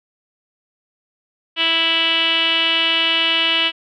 5% pulse tone with low-pass filter, 329.1 Hz, E4, 3 cents flat, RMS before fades -17 dBFS, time 1.56-3.72 s, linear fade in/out 50 ms, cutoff 3000 Hz, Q 7.1, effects none

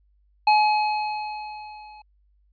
square tone with level ramp, 848 Hz, G#5, 36 cents sharp, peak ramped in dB -14 to -44 dBFS, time 0.47-2.02 s, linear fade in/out 5 ms, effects added 50 Hz sine -59 dBFS peak until 2.52 s + resampled to 11025 Hz

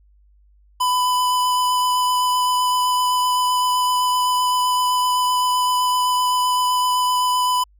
square tone with vibrato, 999 Hz, B5, 20 cents sharp, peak -17 dBFS, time 0.8-7.64 s, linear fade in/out 10 ms, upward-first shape triangle, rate 7.8 Hz, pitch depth 10 cents each way, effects added 50 Hz sine -51 dBFS peak until 7.79 s

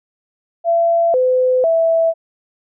sine tone with pitch steps, 675 / 509 / 658 Hz, E5 / C5 / E5, +41 / -48 / -3 cents, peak -11 dBFS, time 0.64-2.14 s, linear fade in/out 50 ms, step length 500 ms, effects none

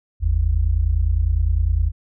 sine tone pair together, 51.14 / 81 Hz, G#1 / E2, -26 / -30 cents, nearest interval minor sixth, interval 796 cents, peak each -18 dBFS, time 0.2-1.92 s, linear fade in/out 50 ms, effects none

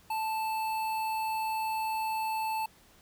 square tone with notch filter, 880 Hz, A5, in tune, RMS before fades -32 dBFS, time 0.1-2.66 s, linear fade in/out 5 ms, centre 6200 Hz, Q 1.2, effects pink hiss -60 dBFS RMS until 3.01 s

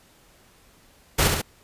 pink noise with echo, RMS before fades -19 dBFS, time 1.18-1.28 s, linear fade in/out 10 ms, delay 69 ms, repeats 2, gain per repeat -4 dB, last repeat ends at 1.418 s, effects pink hiss -56 dBFS RMS until 1.63 s + resampled to 32000 Hz

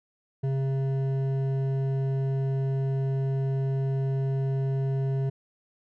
sine tone with hard clipping, 134.9 Hz, C#3, 47 cents flat, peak -26 dBFS, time 0.43-5.3 s, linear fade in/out 10 ms, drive 9 dB, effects none

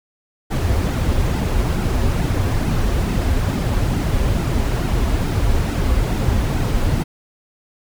brown noise with flanger, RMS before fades -18 dBFS, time 0.5-7.04 s, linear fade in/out 20 ms, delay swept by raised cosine 1.7 to 6.7 ms, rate 2.3 Hz, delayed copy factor -0.6, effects none

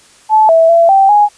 sine tone with pitch steps, 867 / 655 / 673 / 779 / 830 Hz, A5 / E5 / E5 / G5 / G#5, -26 / -11 / +36 / -11 / -1 cents, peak -4 dBFS, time 0.29-1.29 s, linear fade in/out 50 ms, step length 200 ms, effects white hiss -44 dBFS RMS until 1.37 s + resampled to 22050 Hz

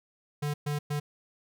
square tone bursts at uneven times, 146.83 Hz, D3, in tune, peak -29 dBFS, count 3, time 0.42-0.54 / 0.66-0.79 / 0.9-1 s, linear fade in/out 10 ms, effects none

